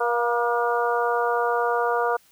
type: harmonic tone with a mistuned harmonic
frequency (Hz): 238.5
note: A#3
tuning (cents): +40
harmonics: 2 / 3 / 4 / 5 / 6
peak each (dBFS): -24 / -26 / -27 / -28 / -29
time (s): 0-2.17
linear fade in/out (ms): 10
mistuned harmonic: 3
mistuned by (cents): -23
effects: white hiss -58 dBFS RMS until 2.31 s